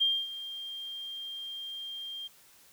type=tone with ADSR envelope; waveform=sine; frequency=3195 Hz; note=G7; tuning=32 cents sharp; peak=-22 dBFS; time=0-2.28 s; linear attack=17 ms; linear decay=250 ms; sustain=-15 dB; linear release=15 ms; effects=white hiss -59 dBFS RMS until 2.72 s